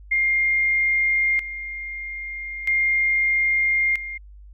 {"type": "tone with tremolo", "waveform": "sine", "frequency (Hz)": 2117, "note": "C7", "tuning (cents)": 20, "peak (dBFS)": -17, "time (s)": [0.11, 4.18], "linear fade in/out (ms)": 10, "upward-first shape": "square", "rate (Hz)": 0.39, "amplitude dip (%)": 75, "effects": ["added 50 Hz sine -41 dBFS peak until 4.53 s"]}